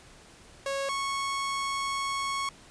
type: tone pair in turn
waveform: sawtooth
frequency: 550 / 1102.3 Hz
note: C#5 / C#6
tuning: -14 / -10 cents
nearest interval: octave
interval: 1204 cents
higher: second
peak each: -25 dBFS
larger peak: neither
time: 0.66-0.89 / 0.89-2.49 s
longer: second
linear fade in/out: 2 ms
effects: pink hiss -53 dBFS RMS until 2.7 s + resampled to 22050 Hz